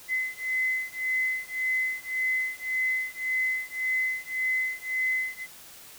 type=beating tone pair; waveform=sine; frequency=2036 / 2037.8 Hz; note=C7 / C7; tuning=-48 / -46 cents; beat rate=1.8 Hz; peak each=-29 dBFS; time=0.08-5.47 s; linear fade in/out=50 ms; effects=white hiss -48 dBFS RMS until 5.98 s